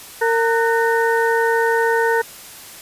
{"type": "harmonic tone with a mistuned harmonic", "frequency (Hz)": 458.1, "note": "A#4", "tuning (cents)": -30, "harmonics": [1, 2, 3, 4], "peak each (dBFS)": [-17, -20, -22, -23], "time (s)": [0.21, 2.22], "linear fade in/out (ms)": 10, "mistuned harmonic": 3, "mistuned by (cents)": 140, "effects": ["white hiss -38 dBFS RMS until 2.81 s", "resampled to 32000 Hz"]}